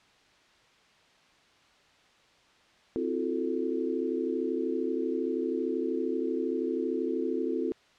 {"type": "chord", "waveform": "sine", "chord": "F# half-diminished seventh", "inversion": "second", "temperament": "equal with one note detuned", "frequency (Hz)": [261.6, 329.6, 362.4, 440], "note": ["C4", "E4", "F#4", "A4"], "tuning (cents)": [0, 0, -36, 0], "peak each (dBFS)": -33, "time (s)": [2.96, 7.72], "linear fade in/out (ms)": 0, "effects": ["white hiss -61 dBFS RMS until 7.98 s", "low-pass 4000 Hz 12 dB/octave"]}